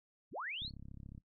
sine linear sweep, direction up, 41.8 to 4517 Hz, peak -39 dBFS, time 0.31-0.71 s, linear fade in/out 50 ms
click train, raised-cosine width 5 ms, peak -38 dBFS, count 20, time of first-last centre 0.62-1.179 s, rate 34 Hz
effects noise-tail reverb RT60 0.1 s tail -18 dB re dry + AAC 32 kbps

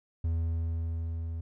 triangle tone with level ramp, 82.41 Hz, E2, in tune, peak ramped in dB -24 to -31 dBFS, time 0.24-1.41 s, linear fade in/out 5 ms, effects none

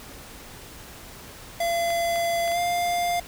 square tone with pitch glide, 681 to 700.1 Hz, F5 to F5, -44 to +4 cents, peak -23 dBFS, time 1.6-3.2 s, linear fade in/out 5 ms, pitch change +48 cents, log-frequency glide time 2.52-2.58 s
clicks, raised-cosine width 0.3 ms, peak -21 dBFS, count 4, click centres 1.904 / 2.159 / 2.478 / 2.518 s
effects pink hiss -43 dBFS RMS until 3.27 s

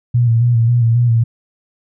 sine tone with vibrato, 117.9 Hz, A#2, 20 cents sharp, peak -9 dBFS, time 0.14-1.24 s, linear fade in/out 10 ms, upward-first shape square, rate 3.7 Hz, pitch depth 42 cents each way, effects none

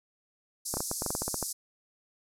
white band-pass noise, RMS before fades -36 dBFS, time 0.65-1.53 s, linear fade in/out 10 ms, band 4900 to 12000 Hz, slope 48 dB/octave
clicks, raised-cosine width 1 ms, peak -18 dBFS, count 12, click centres 0.74 / 0.77 / 0.805 / 0.914 / 1.021 / 1.063 / 1.105 / 1.151 / 1.22 / 1.28 / 1.343 / 1.427 s
effects none

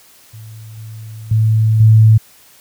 sine tone with level steps, 110 Hz, A2, in tune, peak -31 / -28 / -9 / -4 dBFS, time 0.33-2.18 s, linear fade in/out 10 ms, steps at 0.77 / 1.31 / 1.8 s, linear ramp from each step 5 ms, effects white hiss -46 dBFS RMS until 2.6 s

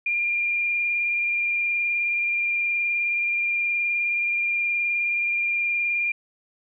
sine tone with vibrato, 2400 Hz, D7, 37 cents sharp, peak -21 dBFS, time 0.06-6.12 s, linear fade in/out 5 ms, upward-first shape sine, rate 19 Hz, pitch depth 16 cents each way, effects none

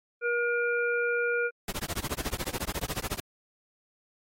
harmonic tone, 476.4 Hz, A#4, 38 cents sharp, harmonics 1 / 3 / 5, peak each -28 / -28 / -36 dBFS, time 0.21-1.51 s, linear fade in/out 50 ms
pink noise with tremolo, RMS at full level -31 dBFS, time 1.68-3.2 s, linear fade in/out 2 ms, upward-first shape sine, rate 14 Hz, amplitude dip 100%
effects AAC 48 kbps

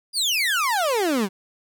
30% pulse exponential sweep, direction down, 4978 to 180.7 Hz, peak -17 dBFS, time 0.13-1.29 s, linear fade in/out 50 ms, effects none

